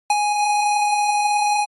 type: tone with ADSR envelope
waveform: square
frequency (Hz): 830.6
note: G#5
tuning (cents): 0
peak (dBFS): -13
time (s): 0.1-1.66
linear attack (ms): 3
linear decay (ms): 34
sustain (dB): -5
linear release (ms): 37
effects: AAC 32 kbps